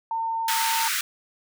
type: tone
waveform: sine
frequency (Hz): 906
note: A#5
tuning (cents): -50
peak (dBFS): -24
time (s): 0.11-0.88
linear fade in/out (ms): 2
type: high-pass noise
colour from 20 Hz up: pink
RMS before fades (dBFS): -26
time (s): 0.48-1.01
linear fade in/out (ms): 2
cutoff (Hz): 1200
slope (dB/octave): 96
effects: none